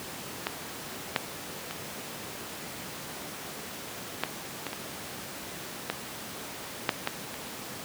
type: clicks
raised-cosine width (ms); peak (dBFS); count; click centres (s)
0.3; -11 / -7 / -19 / -9 / -16 / -18 / -11 / -6 / -10 / -21; 10; 0.469 / 1.162 / 1.71 / 4.236 / 4.667 / 4.731 / 5.9 / 6.892 / 7.074 / 7.342
effects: pink hiss -39 dBFS RMS until 7.84 s + high-pass 150 Hz 12 dB/octave